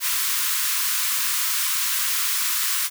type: high-pass noise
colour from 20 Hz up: white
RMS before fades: -23 dBFS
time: 0-2.9 s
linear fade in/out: 50 ms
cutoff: 980 Hz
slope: 96 dB/octave
effects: none